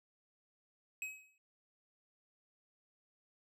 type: tone with exponential decay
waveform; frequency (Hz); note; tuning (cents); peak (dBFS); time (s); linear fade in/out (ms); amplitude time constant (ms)
square; 2549; D#7; +41; -37; 1.02-1.38; 1; 77
effects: low-pass 12000 Hz 12 dB/octave